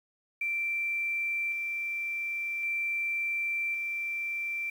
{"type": "tone with tremolo", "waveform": "sine", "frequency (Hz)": 2349, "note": "D7", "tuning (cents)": 0, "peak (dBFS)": -28, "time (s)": [0.41, 4.7], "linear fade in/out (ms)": 5, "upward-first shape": "square", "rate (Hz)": 0.45, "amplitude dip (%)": 25, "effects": ["9-bit"]}